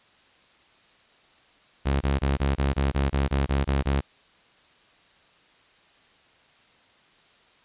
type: tone bursts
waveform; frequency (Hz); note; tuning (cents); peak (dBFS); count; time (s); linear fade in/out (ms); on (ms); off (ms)
sawtooth; 69; C#2; -7; -17; 12; 1.85-4.012; 20; 160; 22
effects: white hiss -58 dBFS RMS until 7.64 s + resampled to 8000 Hz